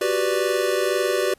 square chord, G major seventh, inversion third, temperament equal, 370 / 392 / 493.9 / 587.3 Hz, F#4 / G4 / B4 / D5, 0 / 0 / 0 / 0 cents, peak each -26 dBFS, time 0.01-1.34 s, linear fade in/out 5 ms, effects pink hiss -58 dBFS RMS until 1.38 s + resampled to 32000 Hz

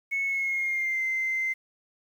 sine tone with pitch glide, 2200 to 2077 Hz, C#7 to C7, -14 to -13 cents, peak -24 dBFS, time 0.11-1.54 s, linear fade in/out 20 ms, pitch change -99 cents, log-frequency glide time 0.26-1.02 s, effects tanh soft clip ceiling -21 dBFS + 9-bit

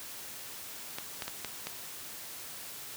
clicks, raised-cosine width 0.2 ms, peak -18 dBFS, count 5, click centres 0.985 / 1.222 / 1.28 / 1.447 / 1.67 s, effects white hiss -44 dBFS RMS until 2.96 s + high-pass 60 Hz 12 dB/octave

